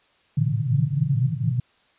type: band-pass noise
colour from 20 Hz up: white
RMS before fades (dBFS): -22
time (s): 0.37-1.6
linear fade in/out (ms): 5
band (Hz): 110 to 160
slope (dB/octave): 96
effects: white hiss -61 dBFS RMS until 1.98 s + resampled to 8000 Hz